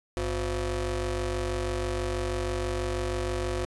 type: ring-modulated tone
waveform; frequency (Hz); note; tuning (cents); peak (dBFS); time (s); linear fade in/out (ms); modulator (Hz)
25% pulse; 153.4; D#3; -24; -21; 0.17-3.65; 0; 207
effects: resampled to 24000 Hz